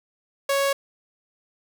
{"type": "tone", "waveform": "sawtooth", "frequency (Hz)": 554.4, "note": "C#5", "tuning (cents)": 0, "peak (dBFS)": -16, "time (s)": [0.49, 0.73], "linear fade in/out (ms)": 5, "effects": []}